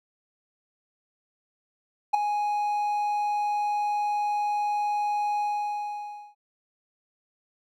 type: tone with ADSR envelope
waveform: triangle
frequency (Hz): 830.6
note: G#5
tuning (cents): 0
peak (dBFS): -12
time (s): 2.13-6.35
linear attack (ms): 15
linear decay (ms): 5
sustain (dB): -10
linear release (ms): 950
effects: none